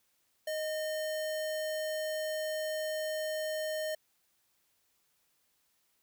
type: tone with sample-and-hold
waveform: sine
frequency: 622.3 Hz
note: D#5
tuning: in tune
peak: -32 dBFS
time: 0.47-3.95 s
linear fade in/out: 5 ms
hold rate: 2450 Hz
effects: white hiss -74 dBFS RMS until 6.02 s